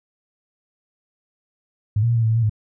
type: tone with pitch steps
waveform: sine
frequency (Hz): 105 / 116.9 / 118 / 115 / 111.3 / 112.3 / 116.2 / 107.2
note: G#2 / A#2 / A#2 / A#2 / A2 / A2 / A#2 / A2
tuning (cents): +19 / +5 / +22 / -23 / +20 / +36 / -5 / -45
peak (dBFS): -15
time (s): 1.96-2.496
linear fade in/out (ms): 5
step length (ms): 67
effects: none